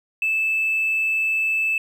sine tone with hard clipping, 2627 Hz, E7, 7 cents flat, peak -19 dBFS, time 0.22-1.78 s, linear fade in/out 2 ms, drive 1 dB, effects none

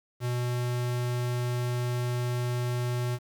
square tone, 122.6 Hz, B2, 12 cents flat, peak -28 dBFS, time 0.2-3.19 s, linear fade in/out 50 ms, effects 9-bit

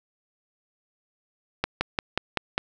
slowing click train, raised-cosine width 0.3 ms, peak -7 dBFS, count 6, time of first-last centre 1.64-2.579 s, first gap 170 ms, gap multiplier 1.05, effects none

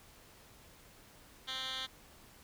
10% pulse tone with band-pass filter, 261.6 Hz, C4, in tune, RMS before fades -40 dBFS, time 1.47-1.87 s, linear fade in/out 20 ms, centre 3200 Hz, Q 3.8, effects pink hiss -59 dBFS RMS until 2.43 s

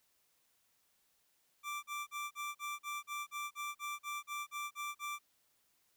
25% pulse tone bursts, 1174.7 Hz, D6, in tune, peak -35 dBFS, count 15, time 1.63-5.19 s, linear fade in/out 50 ms, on 200 ms, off 40 ms, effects white hiss -75 dBFS RMS until 5.96 s

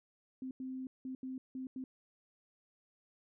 sine tone bursts at uneven times, 260 Hz, C4, 11 cents flat, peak -39 dBFS, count 6, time 0.42-0.51 / 0.6-0.87 / 1.05-1.15 / 1.23-1.38 / 1.55-1.67 / 1.76-1.84 s, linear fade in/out 2 ms, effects none

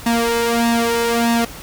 sawtooth tone with flanger, 233.1 Hz, A#3, in tune, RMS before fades -17 dBFS, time 0.06-1.45 s, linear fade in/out 5 ms, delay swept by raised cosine 1.1 to 2.3 ms, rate 1.6 Hz, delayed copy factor +0.75, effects pink hiss -35 dBFS RMS until 1.62 s

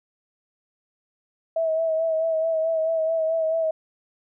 sine tone with vibrato, 646 Hz, E5, 35 cents flat, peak -20 dBFS, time 1.56-3.71 s, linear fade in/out 5 ms, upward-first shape sine, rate 4.6 Hz, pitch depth 32 cents each way, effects none

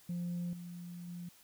sine tone with level steps, 174.61 Hz, F3, in tune, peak -33 / -43 / -41 dBFS, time 0.09-1.29 s, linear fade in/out 5 ms, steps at 0.53 / 1.08 s, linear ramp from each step 2 ms, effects tanh soft clip ceiling -33 dBFS + white hiss -62 dBFS RMS until 1.43 s

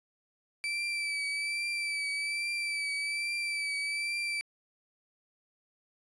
35% pulse tone with vibrato, 2320 Hz, D7, 22 cents flat, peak -29 dBFS, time 0.64-4.41 s, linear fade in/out 0 ms, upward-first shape triangle, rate 1.2 Hz, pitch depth 37 cents each way, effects resampled to 22050 Hz

